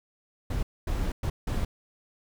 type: noise bursts at uneven times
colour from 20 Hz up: brown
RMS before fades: -28 dBFS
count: 4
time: 0.5-0.63 / 0.87-1.12 / 1.23-1.3 / 1.47-1.65 s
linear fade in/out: 5 ms
effects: none